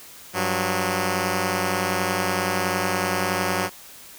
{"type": "tone pair together", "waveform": "5% pulse", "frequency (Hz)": [96.7, 182.69], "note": ["G2", "F#3"], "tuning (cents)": [-23, -22], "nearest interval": "major seventh", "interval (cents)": 1101, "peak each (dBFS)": [-15, -12], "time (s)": [0.33, 3.7], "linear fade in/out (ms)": 50, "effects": ["white hiss -44 dBFS RMS until 4.18 s"]}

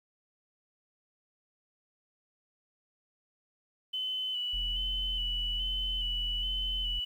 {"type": "tone with vibrato", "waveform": "sine", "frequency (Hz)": 2997, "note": "F#7", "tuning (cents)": 22, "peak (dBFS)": -31, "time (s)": [3.93, 7.05], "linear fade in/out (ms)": 10, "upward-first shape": "square", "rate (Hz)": 1.2, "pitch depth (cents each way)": 23}
{"type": "tone", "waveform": "triangle", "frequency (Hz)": 41.2, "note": "E1", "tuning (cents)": 0, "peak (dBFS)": -33, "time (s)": [4.53, 7], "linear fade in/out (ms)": 10}
{"effects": ["10-bit"]}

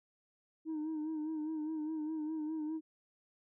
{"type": "tone with vibrato", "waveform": "sine", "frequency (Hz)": 311.1, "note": "D#4", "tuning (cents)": 0, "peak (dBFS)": -33, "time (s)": [0.65, 2.81], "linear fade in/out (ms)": 50, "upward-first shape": "sine", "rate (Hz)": 4.9, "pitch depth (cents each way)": 51, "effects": ["tanh soft clip ceiling -34 dBFS"]}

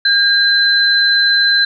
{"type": "tone pair together", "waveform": "sine", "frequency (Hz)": [1610, 4057], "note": ["G6", "B7"], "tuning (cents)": [46, 46], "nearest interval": "octave + major third", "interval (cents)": 1600, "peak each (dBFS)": -12, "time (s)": [0.05, 1.65], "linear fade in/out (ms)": 5, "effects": []}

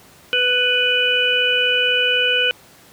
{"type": "harmonic tone", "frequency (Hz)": 496, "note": "B4", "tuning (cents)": 7, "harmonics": [1, 3, 5, 6], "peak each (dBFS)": [-23, -21, -20, -18], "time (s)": [0.33, 2.51], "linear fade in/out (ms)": 0, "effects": ["pink hiss -47 dBFS RMS until 2.92 s", "high-pass 100 Hz 12 dB/octave"]}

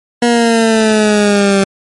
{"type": "exponential sweep", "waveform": "20% pulse", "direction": "down", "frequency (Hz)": [240, 194.6], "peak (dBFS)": -3, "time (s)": [0.22, 1.64], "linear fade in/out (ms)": 5, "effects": ["MP3 48 kbps"]}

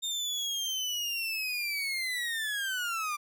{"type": "linear sweep", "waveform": "30% pulse", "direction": "down", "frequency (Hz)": [3661, 1174.7], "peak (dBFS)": -28, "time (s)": [0.02, 3.17], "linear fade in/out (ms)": 20, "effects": []}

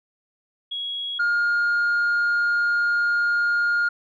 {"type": "tone pair in turn", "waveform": "sine", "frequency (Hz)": [3322, 1417.5], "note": ["G#7", "F6"], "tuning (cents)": [0, 25], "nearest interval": "octave + minor third", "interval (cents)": 1475, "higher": "first", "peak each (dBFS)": [-26, -16], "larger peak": "second", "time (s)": [[0.71, 1.19], [1.19, 3.89]], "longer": "second", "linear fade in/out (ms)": 10, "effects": ["tanh soft clip ceiling -17 dBFS"]}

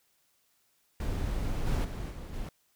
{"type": "noise with level steps", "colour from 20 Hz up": "brown", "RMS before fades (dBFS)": [-32, -28, -36, -40, -36], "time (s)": [1, 2.49], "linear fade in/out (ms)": 2, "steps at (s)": [1.66, 1.84, 2.1, 2.33], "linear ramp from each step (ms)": 10, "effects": ["white hiss -71 dBFS RMS until 2.75 s"]}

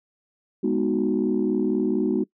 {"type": "chord", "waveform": "sine", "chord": "G# minor seventh", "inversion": "none", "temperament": "equal", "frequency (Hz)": [207.7, 246.9, 311.1, 370], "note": ["G#3", "B3", "D#4", "F#4"], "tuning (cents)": [0, 0, 0, 0], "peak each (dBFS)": [-25, -25, -25, -24], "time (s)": [0.63, 2.24], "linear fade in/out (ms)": 10, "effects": ["noise-tail reverb RT60 0.1 s tail -22 dB re dry", "tanh soft clip ceiling -12 dBFS"]}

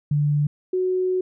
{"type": "tone pair in turn", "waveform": "sine", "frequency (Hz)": [146.83, 369.3], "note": ["D3", "F#4"], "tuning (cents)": [0, -3], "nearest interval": "octave + major third", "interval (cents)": 1597, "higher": "second", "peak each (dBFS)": [-17, -19], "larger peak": "first", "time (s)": [[0.11, 0.47], [0.73, 1.21]], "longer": "second", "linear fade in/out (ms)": 5, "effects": []}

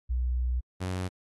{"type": "tone pair in turn", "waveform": ["sine", "sawtooth"], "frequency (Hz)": [61.74, 92.13], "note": ["B1", "F#2"], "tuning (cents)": [0, -7], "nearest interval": "perfect fifth", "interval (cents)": 693, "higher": "second", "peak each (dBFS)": [-25, -26], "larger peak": "first", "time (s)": [[0.09, 0.61], [0.8, 1.09]], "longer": "first", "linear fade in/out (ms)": 20, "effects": ["AAC 32 kbps"]}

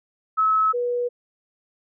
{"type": "tone pair in turn", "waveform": "sine", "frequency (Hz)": [1293, 486.1], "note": ["E6", "B4"], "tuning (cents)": [-34, -28], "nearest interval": "octave + perfect fourth", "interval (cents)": 1694, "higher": "first", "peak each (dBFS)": [-16, -21], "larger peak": "first", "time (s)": [[0.37, 0.73], [0.73, 1.09]], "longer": "neither", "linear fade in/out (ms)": 20, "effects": []}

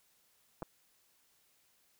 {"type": "clicks", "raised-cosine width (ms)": 1, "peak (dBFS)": -27, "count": 2, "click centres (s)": [0.622, 0.628], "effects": ["white hiss -71 dBFS RMS until 1.99 s"]}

